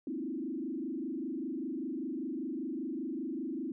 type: tone with frequency modulation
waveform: sine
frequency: 289.1 Hz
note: D4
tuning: 27 cents flat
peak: -34 dBFS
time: 0.07-3.72 s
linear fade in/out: 2 ms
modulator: 25.1 Hz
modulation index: 2.1
effects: none

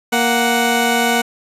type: tone pair together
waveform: 15% pulse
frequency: 233.5 / 741.3 Hz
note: A#3 / F#5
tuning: +3 / +3 cents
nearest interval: octave + minor sixth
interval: 2000 cents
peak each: -10 dBFS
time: 0.12-1.22 s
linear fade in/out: 10 ms
effects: resampled to 32000 Hz

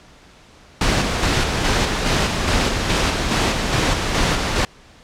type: noise with tremolo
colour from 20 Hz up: pink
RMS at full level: -17 dBFS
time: 0.81-4.65 s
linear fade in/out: 2 ms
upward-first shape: square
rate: 2.4 Hz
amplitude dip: 35%
effects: pink hiss -47 dBFS RMS until 5.03 s + low-pass 6000 Hz 12 dB/octave

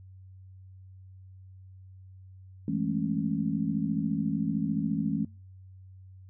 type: chord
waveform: sine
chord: A major seventh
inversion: second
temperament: just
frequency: 165 / 206.2 / 220 / 275 Hz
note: E3 / G#3 / A3 / C#4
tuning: +2 / -12 / 0 / -14 cents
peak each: -32 dBFS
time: 2.68-5.25 s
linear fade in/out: 2 ms
effects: noise-tail reverb RT60 0.4 s tail -26 dB re dry + added 94 Hz sine -47 dBFS peak until 6.29 s

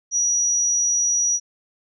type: tone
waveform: sine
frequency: 5810 Hz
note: F#8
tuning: 32 cents flat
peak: -17 dBFS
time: 0.11-1.4 s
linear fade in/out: 50 ms
effects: none

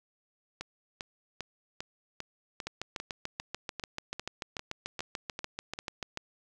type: two click trains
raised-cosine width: 0.2 ms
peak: -20 / -18 dBFS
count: 14 / 25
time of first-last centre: 0.61-5.789 / 2.67-6.174 s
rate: 2.51 / 6.85 Hz
effects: none

